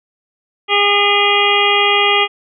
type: harmonic tone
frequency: 407.1 Hz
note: G#4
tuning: 35 cents flat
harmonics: 1 / 2 / 3 / 5 / 6 / 7 / 8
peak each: -18 / -18 / -18 / -18 / -18 / -18 / -18 dBFS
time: 0.68-2.28 s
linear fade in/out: 50 ms
effects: none